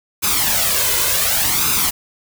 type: noise with flanger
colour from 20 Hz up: white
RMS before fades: -17 dBFS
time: 0.22-1.91 s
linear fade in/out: 20 ms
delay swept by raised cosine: 0.79 to 1.99 ms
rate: 0.68 Hz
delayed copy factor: +0.65
effects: none